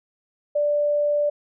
sine tone, 587.3 Hz, D5, in tune, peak -18 dBFS, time 0.55-1.3 s, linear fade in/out 10 ms, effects none

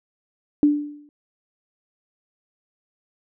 sine tone with exponential decay, 293.7 Hz, D4, in tune, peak -10 dBFS, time 0.63-1.09 s, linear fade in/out 1 ms, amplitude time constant 99 ms, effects none

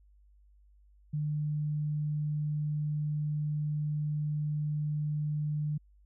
sine tone, 150 Hz, D3, 37 cents sharp, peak -29 dBFS, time 1.13-5.78 s, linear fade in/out 10 ms, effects added 50 Hz sine -58 dBFS peak until 6.05 s

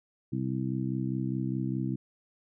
harmonic tone, 64.9 Hz, C2, 13 cents flat, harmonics 2 / 3 / 4 / 5, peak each -32 / -34 / -35 / -36 dBFS, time 0.32-1.96 s, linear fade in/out 10 ms, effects none

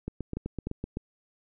two click trains, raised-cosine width 3 ms, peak -19 / -20 dBFS, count 3 / 7, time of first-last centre 0.37-0.971 / 0.08-0.84 s, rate 3.33 / 7.89 Hz, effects none

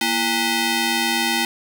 10% pulse ring-modulated tone, 572 Hz, D5, 46 cents flat, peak -7 dBFS, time 0.01-1.45 s, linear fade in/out 2 ms, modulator 1380 Hz, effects none

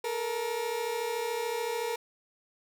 30% pulse tone pair together, 438 / 471.7 Hz, A4 / A#4, -8 / +20 cents, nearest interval minor second, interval 128 cents, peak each -33 / -29 dBFS, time 0.04-1.96 s, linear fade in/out 5 ms, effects none

